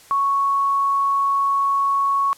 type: tone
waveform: sine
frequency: 1108.7 Hz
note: C#6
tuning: in tune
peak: -16 dBFS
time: 0.11-2.33 s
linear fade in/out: 0 ms
effects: white hiss -48 dBFS RMS until 2.37 s + low-pass 12000 Hz 12 dB/octave